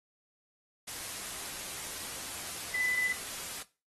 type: tone in noise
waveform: sine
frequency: 2001 Hz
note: B6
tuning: 22 cents sharp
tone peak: -27 dBFS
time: 2.74-3.13 s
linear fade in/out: 10 ms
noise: white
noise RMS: -40 dBFS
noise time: 0.87-3.63 s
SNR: +10 dB
effects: noise-tail reverb RT60 0.3 s tail -18 dB re dry + AAC 32 kbps